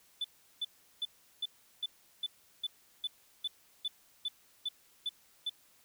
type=tone bursts; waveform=sine; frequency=3496 Hz; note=A7; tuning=12 cents flat; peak=-30 dBFS; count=14; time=0.21-5.496 s; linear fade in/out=5 ms; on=34 ms; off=370 ms; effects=tanh soft clip ceiling -29 dBFS + white hiss -65 dBFS RMS until 5.84 s